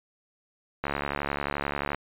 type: click train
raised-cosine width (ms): 0.5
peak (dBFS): -13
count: 80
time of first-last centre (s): 0.84-1.946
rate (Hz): 71.4
effects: resampled to 8000 Hz